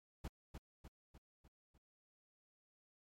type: noise with echo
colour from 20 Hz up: brown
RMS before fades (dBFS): -44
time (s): 0.24-0.28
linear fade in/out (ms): 5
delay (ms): 300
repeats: 5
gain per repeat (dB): -5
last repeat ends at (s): 1.78
effects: MP3 64 kbps